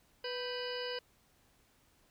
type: harmonic tone with a mistuned harmonic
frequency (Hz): 493.9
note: B4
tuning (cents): 0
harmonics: 1 / 2 / 3 / 4 / 5 / 6 / 8 / 9 / 10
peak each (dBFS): -39 / -48 / -46 / -51 / -52 / -44 / -54 / -50 / -46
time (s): 0.24-0.99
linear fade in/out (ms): 5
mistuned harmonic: 3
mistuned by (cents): +85
effects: pink hiss -69 dBFS RMS until 2.1 s